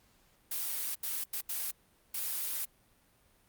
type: noise bursts at uneven times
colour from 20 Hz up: blue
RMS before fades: -35 dBFS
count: 5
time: 0.51-0.95 / 1.03-1.24 / 1.33-1.41 / 1.49-1.71 / 2.14-2.65 s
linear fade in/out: 5 ms
effects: pink hiss -67 dBFS RMS until 3.48 s + Opus 48 kbps